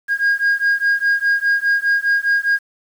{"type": "beating tone pair", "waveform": "sine", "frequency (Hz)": [1626, 1630.9], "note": ["G#6", "G#6"], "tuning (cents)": [-37, -32], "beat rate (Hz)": 4.9, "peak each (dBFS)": -15, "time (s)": [0.08, 2.59], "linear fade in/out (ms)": 50, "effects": ["tanh soft clip ceiling -11 dBFS", "7-bit"]}